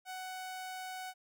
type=tone; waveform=sawtooth; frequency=745 Hz; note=F#5; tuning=12 cents sharp; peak=-37 dBFS; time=0.05-1.14 s; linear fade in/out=50 ms; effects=none

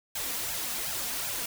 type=noise with flanger; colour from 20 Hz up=white; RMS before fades=-33 dBFS; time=0.15-1.46 s; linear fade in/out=5 ms; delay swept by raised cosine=1.2 to 4.3 ms; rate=2.7 Hz; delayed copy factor=+0.7; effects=none

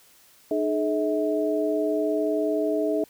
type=tone cluster; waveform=sine; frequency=305.2 / 424.5 / 642 Hz; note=D#4 / G#4 / E5; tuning=-33 / +38 / -46 cents; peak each=-26 dBFS; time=0.51-3.04 s; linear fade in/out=2 ms; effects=white hiss -56 dBFS RMS until 3.09 s

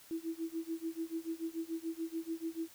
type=tone with tremolo; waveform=sine; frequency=327.9 Hz; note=E4; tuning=9 cents flat; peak=-33 dBFS; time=0.11-2.68 s; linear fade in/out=0 ms; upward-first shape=sine; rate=6.9 Hz; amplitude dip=95%; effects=white hiss -58 dBFS RMS until 2.74 s

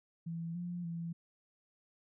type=tone with pitch steps; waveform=sine; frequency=166.6 / 175.4 / 168 Hz; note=E3 / F3 / E3; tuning=+19 / +8 / +33 cents; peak=-37 dBFS; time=0.26-1.13 s; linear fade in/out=10 ms; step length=290 ms; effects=none

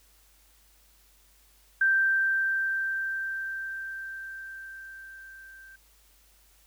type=tone with level ramp; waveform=sine; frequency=1568 Hz; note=G6; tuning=in tune; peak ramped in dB=-19 to -47 dBFS; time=1.81-5.76 s; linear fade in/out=5 ms; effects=added 50 Hz sine -62 dBFS peak until 6.66 s + white hiss -62 dBFS RMS until 6.66 s

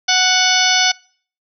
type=harmonic tone with a mistuned harmonic; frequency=740 Hz; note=F#5; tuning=in tune; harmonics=1 / 2 / 3 / 4 / 5 / 6 / 7 / 8; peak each=-20 / -20 / -20 / -20 / -20 / -20 / -20 / -20 dBFS; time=0.08-0.92 s; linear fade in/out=10 ms; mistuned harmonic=5; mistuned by=-72 cents; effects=noise-tail reverb RT60 0.5 s tail -26 dB re dry

